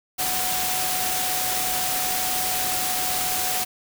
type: tone in noise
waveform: sine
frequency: 740 Hz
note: F#5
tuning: in tune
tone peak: -30 dBFS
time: 0.18-3.65 s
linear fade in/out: 20 ms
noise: white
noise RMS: -25 dBFS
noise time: 0.18-3.65 s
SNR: -8 dB
effects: none